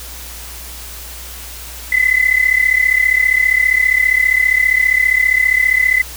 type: tone pair together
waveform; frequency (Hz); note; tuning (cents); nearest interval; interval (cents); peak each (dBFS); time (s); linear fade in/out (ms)
sine; 2003 / 2038; B6 / C7; +24 / -46; unison; 30; -13; 1.92-6.02; 5
effects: added 60 Hz sine -33 dBFS peak until 6.16 s + white hiss -32 dBFS RMS until 6.16 s